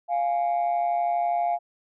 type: tone pair together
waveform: sine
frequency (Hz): 698.4 / 830.6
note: F5 / G#5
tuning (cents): 0 / 0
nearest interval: minor third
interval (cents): 300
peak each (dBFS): -21 / -27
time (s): 0.08-1.59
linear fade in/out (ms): 50
effects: tanh soft clip ceiling -18 dBFS